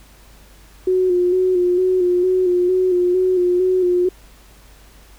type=tone with vibrato; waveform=sine; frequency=363.5 Hz; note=F#4; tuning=31 cents flat; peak=-13 dBFS; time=0.87-4.09 s; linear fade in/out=5 ms; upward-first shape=square; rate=2.2 Hz; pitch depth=32 cents each way; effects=added 50 Hz sine -45 dBFS peak until 5.18 s + pink hiss -49 dBFS RMS until 5.18 s